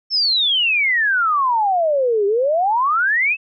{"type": "exponential two-way sweep", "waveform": "sine", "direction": "down then up", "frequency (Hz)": [5420, 391.9, 2678], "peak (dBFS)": -14, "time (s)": [0.1, 3.37], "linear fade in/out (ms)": 50, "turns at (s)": 2.26, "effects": []}